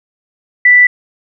sine tone, 1975.5 Hz, B6, in tune, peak -3 dBFS, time 0.65-0.87 s, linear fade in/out 5 ms, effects none

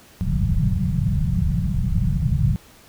white low-pass noise, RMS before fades -20 dBFS, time 0.21-2.56 s, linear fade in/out 0 ms, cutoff 190 Hz, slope 96 dB/octave, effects pink hiss -49 dBFS RMS until 2.88 s

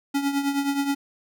square tone with tremolo, 280 Hz, C#4, 18 cents sharp, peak -20 dBFS, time 0.14-0.95 s, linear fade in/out 10 ms, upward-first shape triangle, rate 9.5 Hz, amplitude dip 70%, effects none

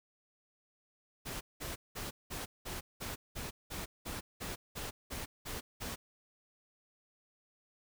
pink noise bursts, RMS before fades -41 dBFS, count 14, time 1.25-5.96 s, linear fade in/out 20 ms, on 160 ms, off 190 ms, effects none

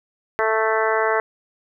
harmonic tone, 220.4 Hz, A3, 3 cents sharp, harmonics 2 / 3 / 4 / 5 / 6 / 7 / 8 / 9, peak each -22 / -24 / -25 / -26 / -27 / -27 / -28 / -29 dBFS, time 0.39-1.2 s, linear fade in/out 0 ms, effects none

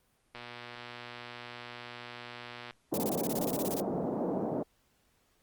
click train, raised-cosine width 0.3 ms, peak -27 dBFS, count 284, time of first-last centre 0.35-2.708 s, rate 120 Hz
pink band-pass noise, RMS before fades -33 dBFS, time 2.92-4.63 s, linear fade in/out 5 ms, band 180 to 720 Hz, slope 24 dB/octave
blue noise bursts, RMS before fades -37 dBFS, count 15, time 2.94-3.801 s, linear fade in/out 0 ms, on 35 ms, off 24 ms
effects pink hiss -71 dBFS RMS until 5.42 s + Opus 32 kbps

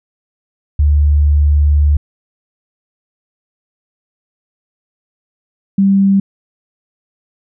sine tone pair in turn, 73.42 / 196.01 Hz, D2 / G3, 0 / 0 cents, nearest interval octave + perfect fourth, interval 1700 cents, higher second, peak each -7 dBFS, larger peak neither, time 0.79-1.97 / 5.78-6.2 s, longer first, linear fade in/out 5 ms, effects none

